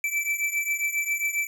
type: beating tone pair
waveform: square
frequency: 2321 / 2328.4 Hz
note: D7 / D7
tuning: -21 / -15 cents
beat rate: 7.4 Hz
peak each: -27 / -30 dBFS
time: 0.04-1.47 s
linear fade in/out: 2 ms
effects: none